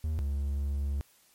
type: tone pair in turn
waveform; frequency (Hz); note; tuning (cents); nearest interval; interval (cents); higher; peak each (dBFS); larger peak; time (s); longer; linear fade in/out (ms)
triangle; 77.78 / 70.35; D#2 / C#2; 0 / +26; major second; 174; first; -26; neither; 0.04-0.19 / 0.19-1.01; second; 0
effects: white hiss -63 dBFS RMS until 1.34 s + MP3 64 kbps